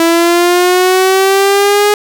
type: linear sweep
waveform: sawtooth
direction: up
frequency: 330.2 to 416.5 Hz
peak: -3 dBFS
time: 0-1.94 s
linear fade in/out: 2 ms
effects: none